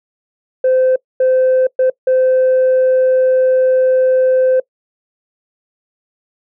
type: tone bursts at uneven times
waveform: sine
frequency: 516 Hz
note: C5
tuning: 24 cents flat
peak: -7 dBFS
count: 4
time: 0.64-0.96 / 1.2-1.67 / 1.79-1.9 / 2.07-4.6 s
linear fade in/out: 5 ms
effects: noise-tail reverb RT60 0.1 s tail -23 dB re dry + tanh soft clip ceiling -7 dBFS